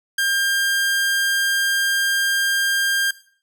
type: tone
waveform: sawtooth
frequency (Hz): 1600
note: G6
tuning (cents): +35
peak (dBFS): -14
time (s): 0.18-3.11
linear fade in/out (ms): 5
effects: noise-tail reverb RT60 0.5 s tail -17 dB re dry